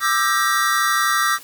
square chord, E half-diminished seventh, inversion third, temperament just, 1186.7 / 1318.5 / 1582.2 / 1898.7 Hz, D6 / E6 / G6 / Bb6, +18 / 0 / +16 / +31 cents, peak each -22 / -22 / -24 / -23 dBFS, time 0-1.39 s, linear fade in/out 50 ms, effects white hiss -42 dBFS RMS until 1.43 s

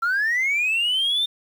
sine linear sweep, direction up, 1338 to 3621 Hz, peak -17 dBFS, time 0.02-1.26 s, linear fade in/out 10 ms, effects tanh soft clip ceiling -17 dBFS + 8-bit

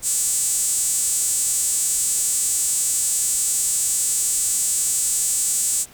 sawtooth tone with high-pass filter, 288.5 Hz, D4, 31 cents flat, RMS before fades -21 dBFS, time 0.02-5.86 s, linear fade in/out 50 ms, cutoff 7900 Hz, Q 4.8, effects pink hiss -47 dBFS RMS until 5.93 s

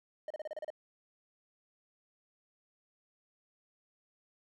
triangle tone bursts, 615 Hz, D#5, 20 cents flat, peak -35 dBFS, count 8, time 0.28-0.703 s, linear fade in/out 2 ms, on 24 ms, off 33 ms, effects none

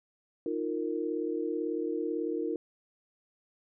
sine chord, Eb suspended second, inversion none, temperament equal with one note detuned, 311.1 / 349.2 / 461.3 Hz, Eb4 / F4 / Bb4, 0 / 0 / -18 cents, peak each -34 dBFS, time 0.46-2.56 s, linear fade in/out 2 ms, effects none

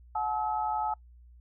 sine tone cluster, 728 / 859 / 1287 Hz, F#5 / A5 / E6, -28 / -42 / -42 cents, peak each -35 / -29 / -36 dBFS, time 0.15-0.94 s, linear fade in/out 5 ms, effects noise-tail reverb RT60 0.1 s tail -25 dB re dry + added 60 Hz sine -51 dBFS peak until 1.4 s

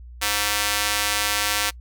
square tone with high-pass filter, 103.83 Hz, G#2, in tune, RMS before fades -23 dBFS, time 0.21-1.71 s, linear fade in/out 20 ms, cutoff 1500 Hz, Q 0.52, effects noise-tail reverb RT60 0.1 s tail -25 dB re dry + added 60 Hz sine -38 dBFS peak until 1.8 s

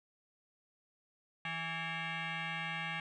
sine tone with frequency modulation, 329.6 Hz, E4, in tune, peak -35 dBFS, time 1.45-3 s, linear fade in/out 2 ms, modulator 493 Hz, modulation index 5.4, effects tanh soft clip ceiling -32 dBFS

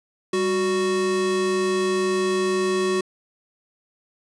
square tone pair together, 196 / 370 Hz, G3 / F#4, 0 / 0 cents, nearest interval major seventh, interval 1100 cents, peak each -29 / -21 dBFS, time 0.33-3.01 s, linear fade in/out 5 ms, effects resampled to 22050 Hz

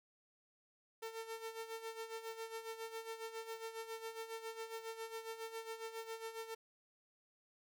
sawtooth tone with tremolo, 450.4 Hz, A4, 40 cents sharp, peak -38 dBFS, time 1.02-6.55 s, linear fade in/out 10 ms, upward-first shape sine, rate 7.3 Hz, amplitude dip 70%, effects none

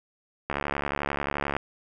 click train, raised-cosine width 0.5 ms, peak -12 dBFS, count 77, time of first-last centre 0.5-1.566 s, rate 71.3 Hz, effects none

